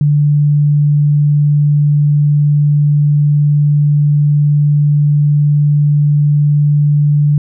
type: tone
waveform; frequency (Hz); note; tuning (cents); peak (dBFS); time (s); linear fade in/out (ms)
sine; 146.83; D3; 0; -7; 0.01-7.38; 2
effects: none